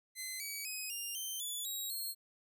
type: tone with pitch steps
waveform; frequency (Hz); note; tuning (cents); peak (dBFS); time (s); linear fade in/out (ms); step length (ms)
10% pulse; 2050 / 2275 / 2524 / 2800 / 3107 / 3448 / 3825 / 4245; C7 / C#7 / D#7 / F7 / G7 / A7 / A#7 / C8; -36 / +44 / +24 / +4 / -16 / -36 / +44 / +24; -31; 0.15-2.15; 50; 250
effects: none